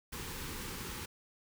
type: band-stop noise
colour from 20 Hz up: pink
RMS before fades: -42 dBFS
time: 0.12-1.06 s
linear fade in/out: 10 ms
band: 530 to 810 Hz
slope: 96 dB/octave
effects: none